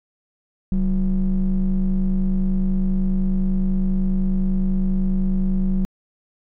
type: ring-modulated tone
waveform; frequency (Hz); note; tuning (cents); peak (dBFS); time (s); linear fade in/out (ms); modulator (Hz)
triangle; 82; E2; -9; -11; 0.72-5.85; 0; 107
effects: tanh soft clip ceiling -7 dBFS